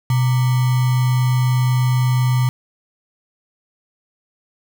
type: tone with sample-and-hold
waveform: sine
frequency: 125.9 Hz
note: B2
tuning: 34 cents sharp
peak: -13 dBFS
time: 0.1-2.49 s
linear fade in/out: 2 ms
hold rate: 1050 Hz
effects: none